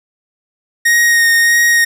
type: tone with vibrato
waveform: 45% pulse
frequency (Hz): 1864.7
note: A#6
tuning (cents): 0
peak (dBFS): -8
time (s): 0.85-1.85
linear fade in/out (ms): 10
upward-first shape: sine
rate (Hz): 1.6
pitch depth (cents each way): 16
effects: none

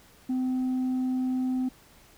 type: tone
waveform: sine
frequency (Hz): 256.4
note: C4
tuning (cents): -35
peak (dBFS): -22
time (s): 0.29-1.69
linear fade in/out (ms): 10
effects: tanh soft clip ceiling -24 dBFS + pink hiss -56 dBFS RMS until 2.17 s

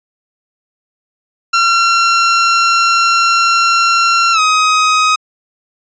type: tone with pitch glide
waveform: sawtooth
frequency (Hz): 1366 to 1259.9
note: F6 to D#6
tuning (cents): -39 to +21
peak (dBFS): -5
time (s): 1.53-5.16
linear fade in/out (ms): 10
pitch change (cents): -140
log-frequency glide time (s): 4.32-4.4
effects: resampled to 16000 Hz

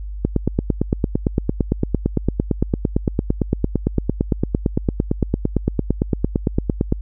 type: click train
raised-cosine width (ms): 3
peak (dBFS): -3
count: 60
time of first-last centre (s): 0.25-6.924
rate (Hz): 8.84
effects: added 50 Hz sine -26 dBFS peak until 7.01 s

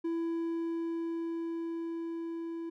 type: tone with level ramp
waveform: triangle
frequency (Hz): 332.7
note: E4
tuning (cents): +16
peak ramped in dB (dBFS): -28 to -34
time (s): 0.04-2.7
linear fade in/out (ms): 10
effects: none

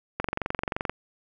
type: click train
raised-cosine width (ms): 0.5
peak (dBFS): -12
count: 17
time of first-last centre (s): 0.2-0.896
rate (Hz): 23
effects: none

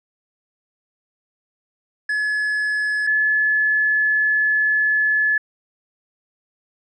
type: tone pair in turn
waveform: triangle / sine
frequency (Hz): 1705 / 1717.9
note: G#6 / A6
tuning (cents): +45 / -42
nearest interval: unison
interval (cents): 13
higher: second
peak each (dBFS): -17 / -15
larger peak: second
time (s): 2.09-3.07 / 3.07-5.38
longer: second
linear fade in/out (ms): 5
effects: resampled to 22050 Hz

